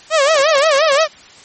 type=tone with vibrato; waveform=sawtooth; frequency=592 Hz; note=D5; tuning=14 cents sharp; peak=-6 dBFS; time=0.1-1.08 s; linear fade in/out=50 ms; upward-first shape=sine; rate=5.7 Hz; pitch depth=160 cents each way; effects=white hiss -41 dBFS RMS until 1.44 s + MP3 32 kbps